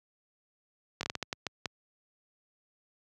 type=slowing click train; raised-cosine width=0.2 ms; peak=-15 dBFS; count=9; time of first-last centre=1.01-1.658 s; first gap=21 ms; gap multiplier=1.37; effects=high-pass 80 Hz 12 dB/octave